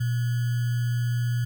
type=tone with sample-and-hold; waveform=sine; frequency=120.1 Hz; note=B2; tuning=48 cents flat; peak=-22 dBFS; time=0-1.45 s; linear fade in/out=10 ms; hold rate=1575 Hz; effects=none